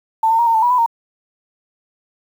sine tone with pitch steps, 890 / 906 / 942 / 914 / 884 / 970 / 997 / 925 Hz, A5 / A#5 / A#5 / A#5 / A5 / B5 / B5 / A#5, +20 / -50 / +18 / -34 / +8 / -31 / +16 / -14 cents, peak -11 dBFS, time 0.23-0.862 s, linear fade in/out 5 ms, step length 79 ms, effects 7-bit

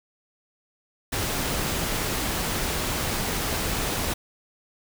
pink noise, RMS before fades -27 dBFS, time 1.12-4.14 s, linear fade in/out 10 ms, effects none

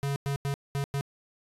square tone bursts at uneven times, 140 Hz, C#3, 18 cents sharp, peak -28 dBFS, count 5, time 0.03-0.16 / 0.26-0.36 / 0.45-0.54 / 0.75-0.84 / 0.94-1.01 s, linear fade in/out 0 ms, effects resampled to 32000 Hz

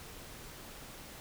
silence, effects pink hiss -49 dBFS RMS until 1.2 s

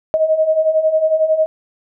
sine beating tone pair, 622.3 / 633.3 Hz, D#5 / D#5, 0 / +30 cents, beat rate 11 Hz, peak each -18 / -13 dBFS, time 0.14-1.46 s, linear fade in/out 0 ms, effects none

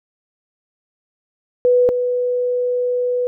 sine tone pair in turn, 493.9 / 493.9 Hz, B4 / B4, 0 / 0 cents, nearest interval unison, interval 0 cents, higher neither, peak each -10 / -16 dBFS, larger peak first, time 1.65-1.89 / 1.89-3.27 s, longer second, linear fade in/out 0 ms, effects none

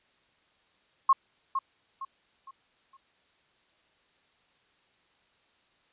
sine tone with echo, 1078 Hz, C#6, 49 cents flat, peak -16 dBFS, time 1.09-1.13 s, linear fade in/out 5 ms, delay 460 ms, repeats 4, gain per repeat -9 dB, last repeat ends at 2.97 s, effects white hiss -67 dBFS RMS until 5.92 s + resampled to 8000 Hz

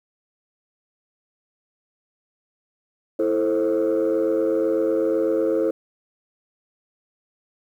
sine chord, A minor, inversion second, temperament just, 330 / 440 / 528 Hz, E4 / A4 / C5, +2 / 0 / +16 cents, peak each -21 dBFS, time 3.19-5.71 s, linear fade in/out 5 ms, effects tanh soft clip ceiling -14 dBFS + 9-bit

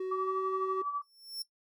triangle tone with pitch glide, 374.6 to 379.2 Hz, F#4 to F#4, +21 to +43 cents, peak -30 dBFS, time 0-0.82 s, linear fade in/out 5 ms, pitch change +22 cents, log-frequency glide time 0.12-0.33 s
sine tone with tremolo, 1152 Hz, D6, 34 cents flat, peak -29 dBFS, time 0.11-1.02 s, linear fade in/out 10 ms, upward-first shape sine, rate 12 Hz, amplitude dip 55%
sawtooth tone with exponential growth, 5400 Hz, E8, 41 cents sharp, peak -31 dBFS, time 1.02-1.42 s, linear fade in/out 1 ms, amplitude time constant 86 ms
effects noise-tail reverb RT60 0.1 s tail -17 dB re dry

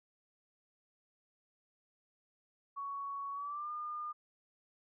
sine tone with pitch glide, 1117 to 1211.1 Hz, C#6 to D#6, +13 to -47 cents, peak -38 dBFS, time 2.76-4.13 s, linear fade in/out 20 ms, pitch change +140 cents, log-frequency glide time 3.32-3.71 s, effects none

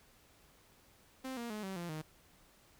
sawtooth tone with pitch steps, 261.6 / 235.8 / 212.5 / 191.5 / 172.59 / 155.55 Hz, C4 / A#3 / G#3 / G3 / F3 / D#3, 0 / +20 / +40 / -40 / -20 / 0 cents, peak -36 dBFS, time 1.24-2.02 s, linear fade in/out 10 ms, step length 130 ms, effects pink hiss -65 dBFS RMS until 2.79 s

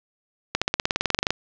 accelerating click train, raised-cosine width 0.2 ms, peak -3 dBFS, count 16, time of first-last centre 0.55-1.306 s, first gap 66 ms, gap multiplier 0.96, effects low-pass 6000 Hz 12 dB/octave + 7-bit

